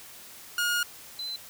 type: tone pair in turn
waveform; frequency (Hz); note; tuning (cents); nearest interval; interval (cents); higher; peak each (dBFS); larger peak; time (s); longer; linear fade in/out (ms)
sawtooth / sine; 1431 / 4047; F6 / B7; +42 / +42; octave + tritone; 1800; second; -21 / -32; first; 0.58-0.83 / 1.19-1.36; first; 2
effects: white hiss -47 dBFS RMS until 1.49 s